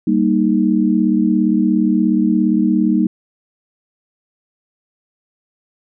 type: chord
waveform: sine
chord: Eb major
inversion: first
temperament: equal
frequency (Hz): 196 / 233.1 / 311.1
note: G3 / Bb3 / Eb4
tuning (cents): 0 / 0 / 0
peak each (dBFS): -16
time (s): 0.07-3.07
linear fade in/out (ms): 5
effects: none